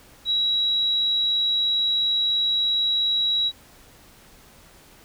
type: tone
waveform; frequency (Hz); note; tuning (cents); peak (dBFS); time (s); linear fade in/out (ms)
sine; 3879; B7; -32; -19; 0.25-3.52; 50
effects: pink hiss -51 dBFS RMS until 5.04 s